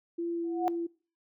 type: tone with vibrato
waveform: sine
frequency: 338.3 Hz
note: E4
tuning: 45 cents sharp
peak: -30 dBFS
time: 0.18-0.87 s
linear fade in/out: 10 ms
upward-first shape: sine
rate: 2.4 Hz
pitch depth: 11 cents each way
type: tone with exponential growth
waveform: sine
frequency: 730 Hz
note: F#5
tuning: 24 cents flat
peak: -22 dBFS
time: 0.44-0.68 s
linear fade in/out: 0 ms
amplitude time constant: 51 ms
effects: noise-tail reverb RT60 0.4 s tail -23 dB re dry